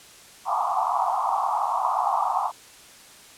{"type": "band-pass noise", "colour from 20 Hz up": "pink", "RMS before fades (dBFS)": -24, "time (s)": [0.45, 2.52], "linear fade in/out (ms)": 50, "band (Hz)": [700, 1200], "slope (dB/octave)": 96, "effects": ["white hiss -48 dBFS RMS until 3.37 s", "low-pass 10000 Hz 12 dB/octave"]}